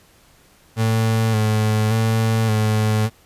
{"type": "tone with vibrato", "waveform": "35% pulse", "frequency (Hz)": 110, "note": "A2", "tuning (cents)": 0, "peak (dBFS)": -14, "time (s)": [0.76, 3.1], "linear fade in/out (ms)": 50, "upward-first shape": "square", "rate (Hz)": 0.87, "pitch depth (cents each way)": 31, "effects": ["pink hiss -53 dBFS RMS until 3.25 s", "resampled to 32000 Hz"]}